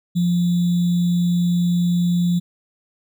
sine tone with sample-and-hold, 175 Hz, F3, 4 cents sharp, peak -15 dBFS, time 0.15-2.4 s, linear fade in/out 20 ms, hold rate 3675 Hz, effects none

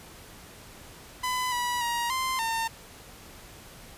sawtooth tone with pitch steps, 1005 / 975 / 946 / 1042 / 907 Hz, B5 / B5 / A#5 / C6 / A#5, +30 / -23 / +25 / -7 / -48 cents, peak -23 dBFS, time 1.23-2.68 s, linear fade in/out 10 ms, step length 290 ms, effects pink hiss -48 dBFS RMS until 3.97 s + resampled to 32000 Hz

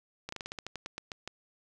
slowing click train, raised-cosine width 0.2 ms, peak -21 dBFS, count 13, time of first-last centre 0.29-1.276 s, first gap 34 ms, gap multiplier 1.15, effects none

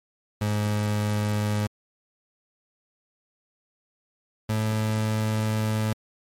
30% pulse tone pair in turn, 105 / 108.76 Hz, G#2 / A2, +19 / -20 cents, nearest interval minor second, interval 61 cents, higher second, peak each -20 dBFS, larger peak neither, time 0.41-1.67 / 4.49-5.93 s, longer second, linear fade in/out 5 ms, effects MP3 64 kbps

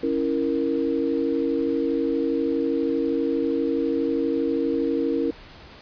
sine chord, A# diminished, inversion first, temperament equal, 277.2 / 329.6 / 466.2 Hz, C#4 / E4 / A#4, 0 / 0 / 0 cents, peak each -25 dBFS, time 0.03-5.31 s, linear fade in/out 5 ms, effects pink hiss -45 dBFS RMS until 5.81 s + resampled to 11025 Hz

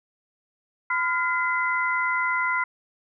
sine tone cluster, 1014 / 1405 / 2036 Hz, B5 / F6 / C7, +45 / +10 / -48 cents, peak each -26 dBFS, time 0.9-2.64 s, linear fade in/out 5 ms, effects none

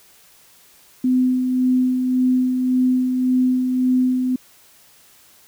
sine tone with tremolo, 254.3 Hz, C4, 49 cents flat, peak -13 dBFS, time 1.04-4.36 s, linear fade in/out 5 ms, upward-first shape sine, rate 1.8 Hz, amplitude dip 40%, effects white hiss -51 dBFS RMS until 5.47 s

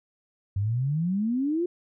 sine exponential sweep, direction up, 94.8 to 362.1 Hz, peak -23 dBFS, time 0.56-1.66 s, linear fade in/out 5 ms, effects none

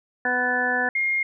harmonic tone, 248.8 Hz, B3, 13 cents sharp, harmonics 1 / 2 / 3 / 4 / 6 / 7, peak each -32 / -30 / -28 / -34 / -27 / -23 dBFS, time 0.25-0.89 s, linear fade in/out 2 ms
sine tone, 2132 Hz, C7, 32 cents sharp, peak -20 dBFS, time 0.95-1.23 s, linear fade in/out 5 ms
effects none

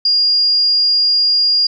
sine tone, 4832 Hz, D8, 48 cents sharp, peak -10 dBFS, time 0.05-1.67 s, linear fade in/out 5 ms, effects none

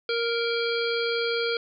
harmonic tone, 466.2 Hz, A#4, in tune, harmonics 1 / 3 / 5 / 7 / 9 / 10, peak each -26 / -31 / -33 / -34 / -36 / -36 dBFS, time 0.09-1.57 s, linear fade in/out 2 ms, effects none

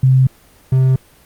sine / triangle tone pair in turn, 130.81 / 130.81 Hz, C3 / C3, 0 / 0 cents, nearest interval unison, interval 0 cents, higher neither, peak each -7 dBFS, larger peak neither, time 0.03-0.27 / 0.72-0.96 s, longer neither, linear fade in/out 5 ms, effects pink hiss -48 dBFS RMS until 1.25 s + Opus 24 kbps

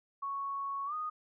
sine tone with pitch glide, 1108.7 to 1237.3 Hz, C#6 to D#6, 0 to -10 cents, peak -34 dBFS, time 0.22-1.1 s, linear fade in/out 10 ms, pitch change +190 cents, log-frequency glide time 0.86-0.94 s, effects none

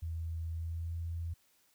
sine tone with pitch glide, 82 to 83.77 Hz, E2 to E2, -9 to +28 cents, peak -35 dBFS, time 0.02-1.34 s, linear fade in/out 10 ms, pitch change +37 cents, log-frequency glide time 0.52-0.97 s, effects white hiss -70 dBFS RMS until 1.74 s

